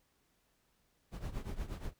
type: noise with tremolo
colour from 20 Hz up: brown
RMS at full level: -37 dBFS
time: 1.11-1.94 s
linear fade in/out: 50 ms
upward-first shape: triangle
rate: 8.4 Hz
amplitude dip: 85%
effects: pink hiss -75 dBFS RMS until 1.99 s